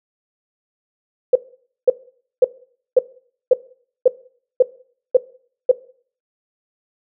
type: tone bursts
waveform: sine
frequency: 506 Hz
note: B4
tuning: 42 cents sharp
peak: -6 dBFS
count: 9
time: 1.33-5.715 s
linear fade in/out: 5 ms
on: 25 ms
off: 520 ms
effects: noise-tail reverb RT60 0.5 s tail -19 dB re dry